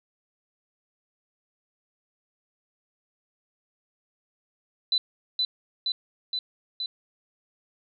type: tone with echo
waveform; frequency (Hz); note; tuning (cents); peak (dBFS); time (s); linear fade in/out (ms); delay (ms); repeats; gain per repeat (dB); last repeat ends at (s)
sine; 4000; B7; +21; -20; 4.92-4.98; 2; 470; 4; -2; 6.86
effects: none